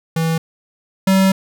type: tone pair in turn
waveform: square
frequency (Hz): 163 / 191.47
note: E3 / G3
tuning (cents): -19 / -40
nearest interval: minor third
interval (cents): 279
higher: second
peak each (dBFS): -16 / -11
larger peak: second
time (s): 0.16-0.38 / 1.07-1.32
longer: second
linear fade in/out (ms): 5
effects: none